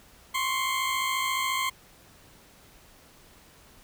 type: tone pair together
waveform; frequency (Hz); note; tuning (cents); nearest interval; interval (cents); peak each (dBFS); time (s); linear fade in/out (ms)
20% pulse; 1046.5 / 1100.8; C6 / C#6; 0 / -12; minor second; 88; -22 / -27; 0.34-1.7; 10
effects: pink hiss -55 dBFS RMS until 3.83 s